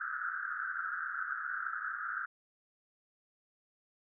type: band-pass noise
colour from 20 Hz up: white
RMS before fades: -38 dBFS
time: 0-2.26 s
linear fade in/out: 10 ms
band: 1300 to 1600 Hz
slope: 96 dB/octave
effects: none